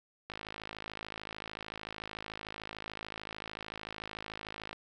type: click train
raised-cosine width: 0.3 ms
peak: -24 dBFS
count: 238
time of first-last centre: 0.3-4.73 s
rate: 53.5 Hz
effects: none